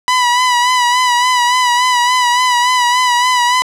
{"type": "tone with vibrato", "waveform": "sawtooth", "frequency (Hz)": 987, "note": "B5", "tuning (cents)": -1, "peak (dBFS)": -6, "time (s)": [0.08, 3.62], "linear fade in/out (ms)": 0, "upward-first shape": "sine", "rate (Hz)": 3.5, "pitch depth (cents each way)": 44, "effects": ["low-pass 8000 Hz 12 dB/octave", "8-bit"]}